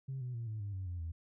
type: tone with pitch steps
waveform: sine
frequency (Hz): 133.7 / 124.75 / 116.39 / 108.6 / 101.33 / 94.54 / 88.21 / 82.3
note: C3 / B2 / A#2 / A2 / G#2 / F#2 / F2 / E2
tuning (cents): +38 / +18 / -2 / -22 / -42 / +38 / +18 / -2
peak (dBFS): -36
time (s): 0.08-1.12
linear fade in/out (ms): 10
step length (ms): 130
effects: tanh soft clip ceiling -34 dBFS